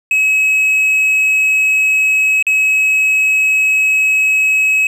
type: tone with dropouts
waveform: triangle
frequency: 2562 Hz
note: E7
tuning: 50 cents flat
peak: -8 dBFS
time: 0.11-4.87 s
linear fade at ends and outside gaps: 2 ms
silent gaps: 2.426-2.467 s
effects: none